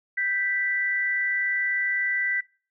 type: tone pair together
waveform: sine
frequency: 1568 / 1975.5 Hz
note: G6 / B6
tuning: 0 / 0 cents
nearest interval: major third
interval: 400 cents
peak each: -29 / -24 dBFS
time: 0.17-2.41 s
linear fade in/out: 10 ms
effects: noise-tail reverb RT60 0.4 s tail -23 dB re dry